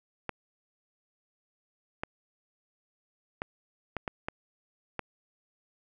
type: clicks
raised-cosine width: 0.5 ms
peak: -17 dBFS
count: 7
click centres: 0.293 / 2.035 / 3.419 / 3.967 / 4.078 / 4.285 / 4.993 s
effects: none